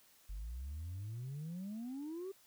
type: exponential sweep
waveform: sine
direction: up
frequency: 46.5 to 396.8 Hz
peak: -39 dBFS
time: 0.29-2.32 s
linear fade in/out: 10 ms
effects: tanh soft clip ceiling -39 dBFS + white hiss -66 dBFS RMS until 2.46 s